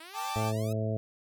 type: exponential sweep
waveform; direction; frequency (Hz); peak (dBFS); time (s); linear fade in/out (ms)
5% pulse; up; 311.1 to 1318.5; -34; 0-0.73; 5
type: chord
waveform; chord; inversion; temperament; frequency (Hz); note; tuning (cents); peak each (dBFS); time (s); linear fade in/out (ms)
45% pulse; G suspended second; none; equal; 784 / 880 / 1174.7; G5 / A5 / D6; 0 / 0 / 0; -37; 0.13-0.53; 50
type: harmonic tone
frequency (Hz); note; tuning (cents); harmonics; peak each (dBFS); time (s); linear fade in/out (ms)
109.3; A2; -11; 1 / 2 / 3 / 4 / 5 / 6; -30 / -36 / -42 / -38 / -39 / -37; 0.36-0.97; 0
effects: none